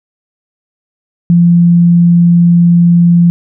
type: tone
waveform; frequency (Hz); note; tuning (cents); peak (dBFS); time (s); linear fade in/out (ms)
sine; 172.2; F3; -24; -3; 1.3-3.3; 0
effects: none